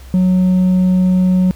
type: tone with hard clipping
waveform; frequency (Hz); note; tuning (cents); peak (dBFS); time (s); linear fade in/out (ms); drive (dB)
triangle; 184; F#3; -9; -8; 0.14-1.51; 0; 1
effects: added 64 Hz sine -33 dBFS peak until 1.55 s + pink hiss -44 dBFS RMS until 1.55 s